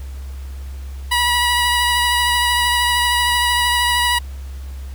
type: tone with vibrato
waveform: 15% pulse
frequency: 970 Hz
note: B5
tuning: 31 cents flat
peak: -8 dBFS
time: 1.11-4.19 s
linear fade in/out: 10 ms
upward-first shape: triangle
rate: 13 Hz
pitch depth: 20 cents each way
effects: added 67 Hz sine -27 dBFS peak until 4.94 s + pink hiss -46 dBFS RMS until 4.94 s